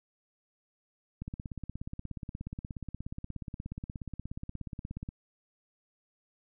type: click train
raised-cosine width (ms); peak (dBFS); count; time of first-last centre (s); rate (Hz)
5; -26; 66; 1.22-5.089; 16.8
effects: none